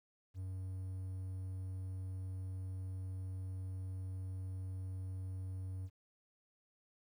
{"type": "tone", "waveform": "triangle", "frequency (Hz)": 93.7, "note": "F#2", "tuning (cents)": 22, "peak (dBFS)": -38, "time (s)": [0.34, 5.9], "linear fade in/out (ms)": 50, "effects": ["12-bit"]}